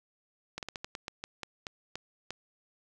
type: slowing click train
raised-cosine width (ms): 0.2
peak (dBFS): -20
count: 12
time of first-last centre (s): 0.58-2.306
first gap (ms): 48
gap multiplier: 1.22
effects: none